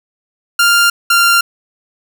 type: tone pair in turn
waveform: sawtooth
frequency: 1396.9 / 1388.1 Hz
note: F6 / F6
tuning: 0 / -11 cents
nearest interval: unison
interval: 11 cents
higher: first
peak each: -4 dBFS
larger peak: neither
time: 0.59-0.9 / 1.1-1.41 s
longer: neither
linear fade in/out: 5 ms
effects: none